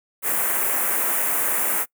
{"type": "band-stop noise", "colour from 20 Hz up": "white", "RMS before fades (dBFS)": -22, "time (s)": [0.22, 1.86], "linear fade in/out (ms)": 50, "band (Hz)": [2200, 8800], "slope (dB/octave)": 24, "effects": ["noise-tail reverb RT60 0.1 s tail -23 dB re dry", "high-pass 300 Hz 12 dB/octave"]}